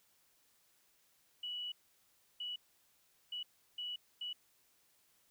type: tone bursts at uneven times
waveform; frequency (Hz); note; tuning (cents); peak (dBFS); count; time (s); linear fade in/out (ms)
sine; 2944; F#7; -9; -39; 5; 1.43-1.72 / 2.4-2.56 / 3.32-3.43 / 3.78-3.96 / 4.21-4.33; 5
effects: white hiss -72 dBFS RMS until 5.3 s